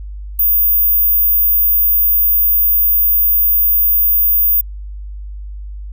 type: tone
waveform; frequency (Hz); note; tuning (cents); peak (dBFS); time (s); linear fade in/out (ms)
sine; 14910; A#9; -1; -9; 0.39-4.61; 5
effects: added 50 Hz sine -25 dBFS peak until 5.92 s